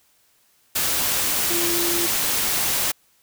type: tone in noise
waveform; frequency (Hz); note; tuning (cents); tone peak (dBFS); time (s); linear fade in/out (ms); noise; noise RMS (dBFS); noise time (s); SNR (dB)
sine; 343; F4; -31; -25; 1.5-2.07; 10; white; -22; 0.75-2.92; -6
effects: white hiss -61 dBFS RMS until 3.22 s